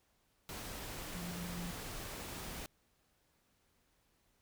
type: tone in noise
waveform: sine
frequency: 174.61 Hz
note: F3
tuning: in tune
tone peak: -42 dBFS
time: 1.15-1.71 s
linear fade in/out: 0 ms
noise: pink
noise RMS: -45 dBFS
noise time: 0.49-2.66 s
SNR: 0 dB
effects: pink hiss -75 dBFS RMS until 4.41 s